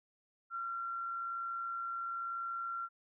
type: tone with amplitude modulation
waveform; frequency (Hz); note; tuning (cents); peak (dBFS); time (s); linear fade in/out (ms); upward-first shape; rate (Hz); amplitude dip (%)
sine; 1369; F6; -35; -35; 0.5-2.89; 50; sine; 121; 30
effects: none